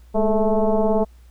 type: tone with frequency modulation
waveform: sine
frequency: 225.1 Hz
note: A3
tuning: 40 cents sharp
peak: -15 dBFS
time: 0.14-1.05 s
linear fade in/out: 20 ms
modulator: 216 Hz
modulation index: 2.7
effects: added 60 Hz sine -44 dBFS peak until 1.3 s + pink hiss -60 dBFS RMS until 1.3 s